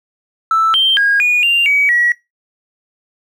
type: tone with pitch steps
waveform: triangle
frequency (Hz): 1320 / 3143 / 1633 / 2452 / 2786 / 2270 / 1921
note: E6 / G7 / G#6 / D#7 / F7 / C#7 / B6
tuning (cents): +2 / +4 / -30 / -26 / -5 / +41 / -48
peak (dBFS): -6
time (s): 0.51-2.12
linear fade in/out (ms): 2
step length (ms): 230
effects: noise-tail reverb RT60 0.2 s tail -24 dB re dry + tanh soft clip ceiling -7 dBFS